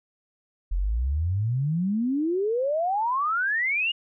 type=exponential sweep; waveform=sine; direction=up; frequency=41.4 to 2906 Hz; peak=-22 dBFS; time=0.71-3.92 s; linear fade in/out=10 ms; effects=none